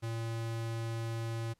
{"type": "tone", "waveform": "square", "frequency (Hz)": 114.4, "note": "A#2", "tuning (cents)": -32, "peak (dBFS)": -35, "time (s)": [0.02, 1.54], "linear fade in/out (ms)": 20, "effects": ["pink hiss -75 dBFS RMS until 1.59 s", "low-pass 11000 Hz 12 dB/octave"]}